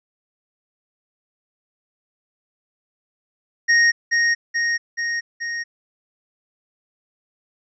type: tone with echo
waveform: square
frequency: 1864.7 Hz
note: A#6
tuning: in tune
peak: -13 dBFS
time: 3.68-3.92 s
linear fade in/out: 20 ms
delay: 430 ms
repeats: 4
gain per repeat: -3 dB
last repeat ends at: 5.64 s
effects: resampled to 16000 Hz